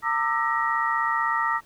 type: tone cluster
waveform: sine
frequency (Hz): 914 / 1189 / 1325 / 1897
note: A#5 / D6 / E6 / A#6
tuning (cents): -34 / +21 / +9 / +30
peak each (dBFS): -27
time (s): 0.02-1.61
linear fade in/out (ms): 50
effects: pink hiss -57 dBFS RMS until 1.65 s